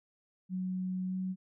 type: tone with pitch glide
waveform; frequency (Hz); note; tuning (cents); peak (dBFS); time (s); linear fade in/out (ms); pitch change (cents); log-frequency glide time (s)
sine; 185 to 186.61; F#3 to F#3; 0 to +15; -32; 0.49-1.36; 50; +15; 1.07-1.15
effects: none